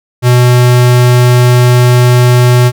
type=tone; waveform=square; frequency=123.47 Hz; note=B2; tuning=in tune; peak=-4 dBFS; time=0.22-2.72 s; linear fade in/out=50 ms; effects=none